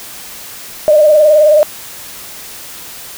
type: tone with vibrato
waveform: sine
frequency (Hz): 606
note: D#5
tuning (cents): -46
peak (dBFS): -4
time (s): 0.88-1.63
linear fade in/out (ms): 0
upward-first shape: sine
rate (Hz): 19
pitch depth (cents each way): 55
effects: white hiss -30 dBFS RMS until 3.17 s